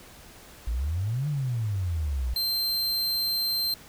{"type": "exponential two-way sweep", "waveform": "sine", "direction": "up then down", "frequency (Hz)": [52.5, 152, 58.1], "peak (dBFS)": -25, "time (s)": [0.67, 2.34], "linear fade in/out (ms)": 5, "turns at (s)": 1.28}
{"type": "tone", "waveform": "45% pulse", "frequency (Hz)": 4140, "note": "C8", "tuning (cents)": -19, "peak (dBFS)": -24, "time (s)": [2.36, 3.74], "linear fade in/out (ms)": 2}
{"effects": ["pink hiss -49 dBFS RMS until 3.88 s"]}